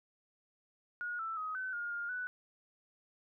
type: tone with pitch steps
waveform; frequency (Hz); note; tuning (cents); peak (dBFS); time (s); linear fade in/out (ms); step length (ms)
sine; 1443 / 1326 / 1261 / 1519 / 1421 / 1412 / 1488; F#6 / E6 / D#6 / F#6 / F6 / F6 / F#6; -44 / +10 / +23 / +45 / +30 / +19 / +9; -36; 1.01-2.27; 0; 180
effects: none